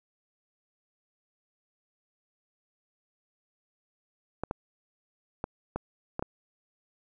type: clicks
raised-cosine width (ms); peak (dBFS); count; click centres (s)
1; -17; 6; 4.436 / 4.511 / 5.441 / 5.76 / 6.194 / 6.225
effects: none